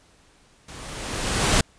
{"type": "noise with level ramp", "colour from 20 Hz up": "pink", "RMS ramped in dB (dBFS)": [-41, -17], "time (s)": [0.68, 1.61], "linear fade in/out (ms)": 5, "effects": ["pink hiss -57 dBFS RMS until 1.78 s", "resampled to 22050 Hz"]}